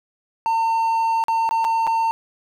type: tone with dropouts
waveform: triangle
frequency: 906 Hz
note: A#5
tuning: 50 cents flat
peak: -15 dBFS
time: 0.46-2.11 s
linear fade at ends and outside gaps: 0 ms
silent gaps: 1.239-1.283 / 1.491-1.51 / 1.644-1.649 / 1.868-1.874 s
effects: none